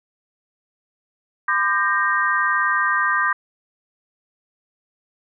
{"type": "tone cluster", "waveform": "sine", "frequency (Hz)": [1017, 1198, 1578, 1859], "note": ["C6", "D6", "G6", "A#6"], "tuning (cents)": [-50, 34, 11, -5], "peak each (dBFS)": [-25, -21, -21, -23], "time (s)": [1.48, 3.33], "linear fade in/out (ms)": 5, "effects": []}